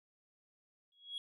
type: tone with exponential growth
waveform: sine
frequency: 3322 Hz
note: G#7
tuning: in tune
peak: -34 dBFS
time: 0.92-1.18 s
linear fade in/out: 1 ms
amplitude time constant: 55 ms
effects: tanh soft clip ceiling -36 dBFS